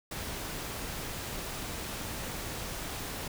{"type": "noise", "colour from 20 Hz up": "pink", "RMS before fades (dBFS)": -38, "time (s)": [0.11, 3.28], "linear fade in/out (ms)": 5, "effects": []}